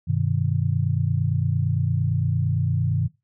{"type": "chord", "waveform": "sine", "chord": "G augmented", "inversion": "none", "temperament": "equal with one note detuned", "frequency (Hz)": [98, 126.72, 155.56], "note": ["G2", "B2", "D#3"], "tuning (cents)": [0, 45, 0], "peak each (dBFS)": -24, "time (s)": [0.07, 3.08], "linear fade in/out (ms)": 20, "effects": ["noise-tail reverb RT60 0.2 s tail -17 dB re dry"]}